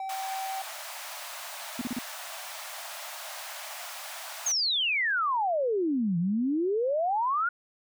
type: tone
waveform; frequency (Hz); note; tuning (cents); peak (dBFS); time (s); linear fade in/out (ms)
triangle; 770; G5; -31; -30; 0-0.62; 2
type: high-pass noise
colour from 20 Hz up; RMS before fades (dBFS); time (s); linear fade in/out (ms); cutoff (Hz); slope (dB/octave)
pink; -40; 0.09-4.52; 5; 590; 96
type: tone bursts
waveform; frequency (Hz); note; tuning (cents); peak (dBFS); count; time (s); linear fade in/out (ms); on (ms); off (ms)
sine; 244.5; B3; -17; -28; 4; 1.79-1.988; 2; 24; 34
type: exponential two-way sweep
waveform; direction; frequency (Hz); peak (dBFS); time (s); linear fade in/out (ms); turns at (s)
sine; down then up; 6645 to 164.81 to 1464; -24; 4.46-7.49; 5; 6.18
effects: none